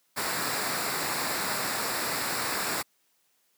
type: noise with comb filter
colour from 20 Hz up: pink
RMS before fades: -30 dBFS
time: 0.16-2.83 s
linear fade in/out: 20 ms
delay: 0.32 ms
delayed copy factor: -0.6
effects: white hiss -70 dBFS RMS until 3.57 s + high-pass 150 Hz 12 dB/octave